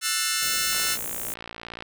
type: chord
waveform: 10% pulse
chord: F# half-diminished seventh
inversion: third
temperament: just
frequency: 1332 / 1480 / 1776 / 2131 Hz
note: E6 / F#6 / A6 / C7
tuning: +18 / 0 / +16 / +31 cents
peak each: -21 dBFS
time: 0.01-0.98 s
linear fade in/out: 50 ms
type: band-stop noise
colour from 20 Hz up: white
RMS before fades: -32 dBFS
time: 0.42-1.34 s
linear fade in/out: 2 ms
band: 660 to 6500 Hz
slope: 48 dB/octave
type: click train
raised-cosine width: 0.3 ms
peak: -20 dBFS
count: 64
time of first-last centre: 0.73-1.824 s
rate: 57.6 Hz
effects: none